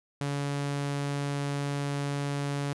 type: tone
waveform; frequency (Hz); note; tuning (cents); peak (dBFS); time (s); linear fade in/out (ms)
sawtooth; 142.2; C#3; +45; -25; 0.21-2.73; 0
effects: resampled to 24000 Hz